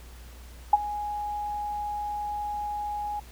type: tone with ADSR envelope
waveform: sine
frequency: 830.6 Hz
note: G#5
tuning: in tune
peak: -11 dBFS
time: 0.73-3.2 s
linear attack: 5 ms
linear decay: 28 ms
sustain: -18 dB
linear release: 8 ms
effects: added 60 Hz sine -44 dBFS peak until 3.31 s + pink hiss -52 dBFS RMS until 3.31 s